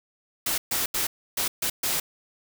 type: noise bursts at uneven times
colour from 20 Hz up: white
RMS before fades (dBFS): -26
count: 6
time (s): 0.46-0.58 / 0.71-0.86 / 0.94-1.07 / 1.37-1.48 / 1.62-1.7 / 1.83-2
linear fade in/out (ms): 5
effects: none